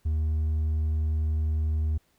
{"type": "tone with hard clipping", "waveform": "sine", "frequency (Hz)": 77.78, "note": "D#2", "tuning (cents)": 0, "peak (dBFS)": -24, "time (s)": [0.05, 1.98], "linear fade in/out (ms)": 10, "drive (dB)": 2, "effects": ["pink hiss -68 dBFS RMS until 2.18 s"]}